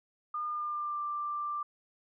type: tone with pitch glide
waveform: sine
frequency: 1213 to 1181.2 Hz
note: D#6 to D6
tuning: -44 to +10 cents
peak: -32 dBFS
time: 0.34-1.63 s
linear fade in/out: 5 ms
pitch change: -46 cents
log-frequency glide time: 0.46-1.01 s
effects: none